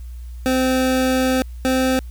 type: tone pair in turn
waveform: 25% pulse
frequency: 258.8 / 259.7 Hz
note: C4 / C4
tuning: -19 / -13 cents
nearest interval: unison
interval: 6 cents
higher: second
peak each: -12 dBFS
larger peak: neither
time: 0.46-1.42 / 1.65-1.99 s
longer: first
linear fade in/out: 0 ms
effects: added 60 Hz sine -30 dBFS peak until 2.1 s + white hiss -55 dBFS RMS until 2.1 s